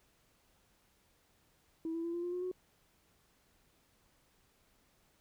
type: tone with pitch steps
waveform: sine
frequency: 325.5 / 332 / 338.5 / 345.3 / 352.1 / 359.1 / 366.2 Hz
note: E4 / E4 / E4 / F4 / F4 / F4 / F#4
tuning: -22 / +12 / +46 / -20 / +14 / +48 / -18 cents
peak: -34 dBFS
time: 1.85-2.515 s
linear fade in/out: 2 ms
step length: 95 ms
effects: tanh soft clip ceiling -31 dBFS + pink hiss -71 dBFS RMS until 5.2 s